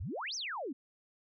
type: exponential two-way sweep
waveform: sine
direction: up then down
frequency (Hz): 66.8 to 6400 to 237.7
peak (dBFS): -36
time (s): 0-0.73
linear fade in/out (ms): 10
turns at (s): 0.35
effects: none